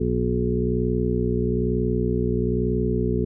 harmonic tone with a mistuned harmonic, 61.1 Hz, B1, 18 cents flat, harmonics 1 / 2 / 3 / 4 / 6 / 7, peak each -27 / -27 / -27 / -27 / -27 / -27 dBFS, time 0-3.25 s, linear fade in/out 10 ms, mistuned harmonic 1, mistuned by +26 cents, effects none

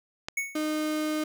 click, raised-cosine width 0.2 ms, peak -15 dBFS, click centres 0.285 s
square tone with exponential decay, 2217 Hz, C#7, in tune, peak -25 dBFS, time 0.37-0.68 s, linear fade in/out 5 ms, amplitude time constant 67 ms
35% pulse tone, 307.3 Hz, D#4, 21 cents flat, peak -25 dBFS, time 0.55-1.24 s, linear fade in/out 5 ms
effects none

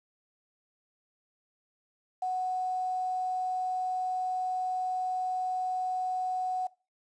sine tone with quantisation, 740 Hz, F#5, in tune, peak -28 dBFS, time 2.22-6.67 s, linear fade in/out 5 ms, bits 9, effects noise-tail reverb RT60 0.3 s tail -21 dB re dry + resampled to 22050 Hz

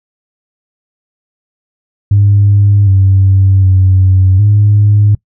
sine tone with pitch steps, 101.4 / 96.4 / 94.1 / 103.7 Hz, G#2 / G2 / F#2 / G#2, -41 / -28 / +30 / -2 cents, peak -3 dBFS, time 2.11-5.15 s, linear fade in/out 5 ms, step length 760 ms, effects noise-tail reverb RT60 0.1 s tail -23 dB re dry + tanh soft clip ceiling 0 dBFS

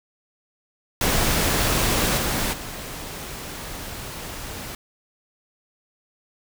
pink noise with level steps, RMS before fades -21 / -24 / -34 dBFS, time 1.01-4.75 s, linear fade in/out 2 ms, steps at 2.17 / 2.52 s, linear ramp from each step 20 ms, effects none

